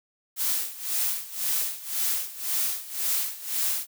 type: noise with tremolo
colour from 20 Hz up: blue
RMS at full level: -25 dBFS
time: 0.36-3.87 s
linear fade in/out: 50 ms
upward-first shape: sine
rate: 1.9 Hz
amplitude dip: 85%
effects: none